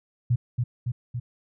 sine tone with echo, 121.2 Hz, B2, 32 cents flat, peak -18 dBFS, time 0.3-0.36 s, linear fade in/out 10 ms, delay 280 ms, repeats 3, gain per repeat -3 dB, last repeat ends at 1.2 s, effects none

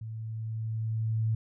sine tone with level ramp, 111.1 Hz, A2, 17 cents sharp, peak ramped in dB -36 to -24 dBFS, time 0.01-1.35 s, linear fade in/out 5 ms, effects none

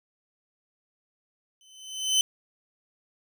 25% pulse tone with exponential growth, 3046 Hz, F#7, 50 cents sharp, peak -14 dBFS, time 1.61-2.21 s, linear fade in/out 1 ms, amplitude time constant 130 ms, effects none

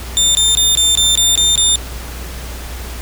25% pulse tone bursts, 3600 Hz, A7, 39 cents sharp, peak -6 dBFS, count 8, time 0.17-1.757 s, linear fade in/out 0 ms, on 180 ms, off 21 ms, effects added 60 Hz sine -26 dBFS peak until 3.01 s + pink hiss -31 dBFS RMS until 3.01 s

